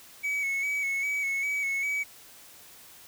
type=tone with vibrato; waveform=triangle; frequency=2236 Hz; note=C#7; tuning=14 cents sharp; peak=-25 dBFS; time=0.23-2.04 s; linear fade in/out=20 ms; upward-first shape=square; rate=2.5 Hz; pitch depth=31 cents each way; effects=white hiss -51 dBFS RMS until 3.07 s